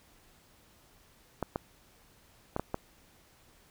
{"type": "clicks", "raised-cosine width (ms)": 1, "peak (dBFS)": -17, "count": 5, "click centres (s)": [1.427, 1.559, 2.564, 2.596, 2.744], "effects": ["pink hiss -62 dBFS RMS until 3.7 s"]}